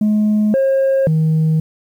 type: tone with pitch steps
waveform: sine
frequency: 211.9 / 538 / 158 Hz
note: G#3 / C5 / D#3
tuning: +35 / +48 / +27 cents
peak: -9 dBFS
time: 0.01-1.6 s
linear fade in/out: 5 ms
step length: 530 ms
effects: tanh soft clip ceiling -10 dBFS + 8-bit